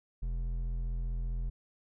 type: tone with hard clipping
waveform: sine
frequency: 42.38 Hz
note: E1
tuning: 49 cents sharp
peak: -33 dBFS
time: 0.22-1.5 s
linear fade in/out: 10 ms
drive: 7 dB
effects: none